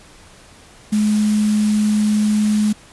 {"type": "tone in noise", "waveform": "sine", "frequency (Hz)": 211.4, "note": "G#3", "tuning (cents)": 31, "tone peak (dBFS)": -13, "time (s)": [0.92, 2.73], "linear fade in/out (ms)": 10, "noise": "white", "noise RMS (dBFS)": -31, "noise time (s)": [0.92, 2.73], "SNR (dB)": 15, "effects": ["pink hiss -45 dBFS RMS until 2.92 s", "resampled to 24000 Hz"]}